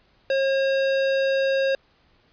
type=tone; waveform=square; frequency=540 Hz; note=C#5; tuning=45 cents flat; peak=-20 dBFS; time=0.3-1.75 s; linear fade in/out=2 ms; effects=pink hiss -61 dBFS RMS until 2.32 s + resampled to 11025 Hz